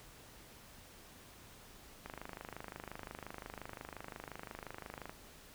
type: click train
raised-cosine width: 0.5 ms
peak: -29 dBFS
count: 79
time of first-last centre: 2.06-5.095 s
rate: 25.7 Hz
effects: pink hiss -57 dBFS RMS until 5.54 s